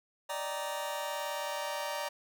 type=chord; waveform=sawtooth; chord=Eb major seventh; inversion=third; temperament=just; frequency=583.4 / 622.3 / 777.8 / 933.4 Hz; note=D5 / Eb5 / G5 / Bb5; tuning=-12 / 0 / -14 / +2 cents; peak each=-34 / -40 / -40 / -34 dBFS; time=0.29-2.09 s; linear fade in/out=10 ms; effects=none